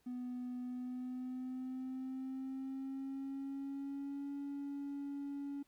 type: tone with pitch glide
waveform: triangle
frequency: 248.3 to 281.9 Hz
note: B3 to C#4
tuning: +9 to +29 cents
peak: -37 dBFS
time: 0.06-5.63 s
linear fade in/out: 10 ms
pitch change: +220 cents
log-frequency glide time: 0.6-4.32 s
effects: tanh soft clip ceiling -35 dBFS + pink hiss -75 dBFS RMS until 5.67 s